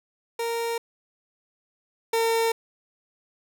30% pulse tone pair in turn, 464.1 / 455.6 Hz, A#4 / A#4, -8 / -40 cents, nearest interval unison, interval 32 cents, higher first, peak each -23 / -18 dBFS, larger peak second, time 0.39-0.78 / 2.13-2.52 s, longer neither, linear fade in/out 5 ms, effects none

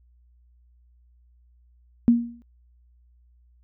sine tone with exponential decay, 236.1 Hz, A#3, 22 cents sharp, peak -10 dBFS, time 2.08-2.42 s, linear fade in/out 0 ms, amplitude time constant 72 ms, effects added 60 Hz sine -55 dBFS peak until 3.63 s

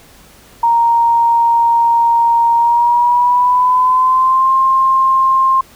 sine tone with pitch glide, 932.3 to 1058.6 Hz, A#5 to C6, 0 to +20 cents, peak -8 dBFS, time 0.63-5.61 s, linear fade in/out 5 ms, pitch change +220 cents, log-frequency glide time 2.55-4.52 s, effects pink hiss -43 dBFS RMS until 5.75 s

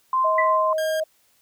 sine tone with tremolo, 1042 Hz, C6, 7 cents flat, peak -17 dBFS, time 0.13-0.73 s, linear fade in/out 2 ms, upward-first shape sine, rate 3.3 Hz, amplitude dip 30%
sine tone with pitch glide, 634 to 629.6 Hz, D#5 to D#5, +32 to +20 cents, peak -21 dBFS, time 0.24-1.04 s, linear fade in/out 10 ms, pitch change -12 cents, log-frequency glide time 0.43-0.6 s
sine tone with exponential decay, 1975.5 Hz, B6, in tune, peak -17 dBFS, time 0.38-0.58 s, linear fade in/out 5 ms, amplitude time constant 42 ms
sawtooth tone, 1612 Hz, G6, 48 cents sharp, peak -26 dBFS, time 0.78-1 s, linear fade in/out 2 ms
effects white hiss -62 dBFS RMS until 1.41 s

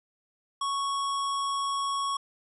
square tone, 1108.7 Hz, C#6, in tune, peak -28 dBFS, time 0.61-2.17 s, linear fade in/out 5 ms, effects resampled to 24000 Hz

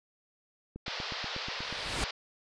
click train, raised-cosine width 3 ms, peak -28 dBFS, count 9, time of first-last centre 0.76-1.726 s, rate 8.28 Hz
white band-pass noise, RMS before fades -38 dBFS, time 0.86-2.11 s, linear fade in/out 5 ms, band 440 to 5000 Hz, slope 48 dB/octave
pink noise with exponential growth, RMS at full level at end -30 dBFS, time 1.53-2.04 s, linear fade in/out 1 ms, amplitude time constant 110 ms
effects resampled to 22050 Hz

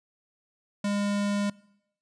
square tone, 203.2 Hz, G#3, 38 cents flat, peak -26 dBFS, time 0.84-1.5 s, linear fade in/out 5 ms, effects noise-tail reverb RT60 0.8 s tail -23 dB re dry + resampled to 22050 Hz

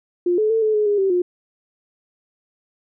sine tone with pitch steps, 352.7 / 430.1 / 448.2 / 432.5 / 422.7 / 410.8 / 386.9 / 356.9 Hz, F4 / A4 / A4 / A4 / G#4 / G#4 / G4 / F4, +17 / -39 / +32 / -30 / +31 / -19 / -23 / +38 cents, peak -15 dBFS, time 0.26-1.22 s, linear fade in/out 5 ms, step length 120 ms, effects none

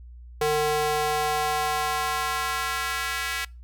square tone with high-pass filter sweep, 151.2 Hz, D#3, 49 cents flat, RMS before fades -26 dBFS, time 0.41-3.45 s, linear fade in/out 5 ms, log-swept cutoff 450 to 1800 Hz, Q 1.7, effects noise-tail reverb RT60 0.3 s tail -25 dB re dry + added 60 Hz sine -41 dBFS peak until 3.63 s

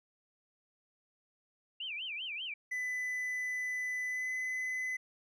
sine tone with vibrato, 2703 Hz, E7, 43 cents sharp, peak -37 dBFS, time 1.8-2.54 s, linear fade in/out 5 ms, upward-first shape sine, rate 5.1 Hz, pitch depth 270 cents each way
triangle tone with pitch glide, 2000 to 2019 Hz, B6 to B6, +21 to +38 cents, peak -32 dBFS, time 2.71-4.97 s, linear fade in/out 10 ms, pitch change +17 cents, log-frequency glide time 4.08-4.3 s
effects none

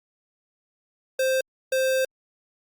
square tone bursts at uneven times, 524 Hz, C5, 2 cents sharp, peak -21 dBFS, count 2, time 1.19-1.41 / 1.72-2.05 s, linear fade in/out 5 ms, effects Opus 48 kbps

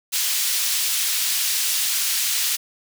pink high-pass noise, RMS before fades -22 dBFS, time 0.12-2.57 s, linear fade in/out 20 ms, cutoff 3400 Hz, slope 12 dB/octave, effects none

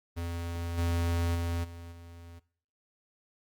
square tone with level steps, 85.1 Hz, F2, 44 cents flat, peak -33 / -27 / -30 / -43 / -47 dBFS, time 0.16-2.4 s, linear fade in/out 20 ms, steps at 0.77 / 1.34 / 1.63 / 1.91 s, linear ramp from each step 20 ms, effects noise-tail reverb RT60 0.6 s tail -21 dB re dry + Opus 32 kbps

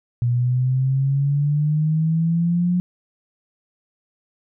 sine exponential sweep, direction up, 119.5 to 180 Hz, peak -16 dBFS, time 0.22-2.8 s, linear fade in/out 0 ms, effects none

